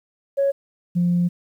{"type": "tone pair in turn", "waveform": "sine", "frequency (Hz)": [554.4, 175.1], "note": ["C#5", "F3"], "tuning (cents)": [0, 5], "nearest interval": "octave + minor sixth", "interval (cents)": 1995, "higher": "first", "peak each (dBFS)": -15, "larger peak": "neither", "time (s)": [[0.37, 0.52], [0.95, 1.29]], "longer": "second", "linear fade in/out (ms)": 20, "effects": ["tanh soft clip ceiling -12 dBFS", "9-bit"]}